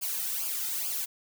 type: noise with flanger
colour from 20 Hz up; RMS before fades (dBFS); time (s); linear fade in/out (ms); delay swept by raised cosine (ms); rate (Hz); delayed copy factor
blue; -32; 0.01-1.06; 20; 0.51 to 1.81; 2.3; -0.8
effects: none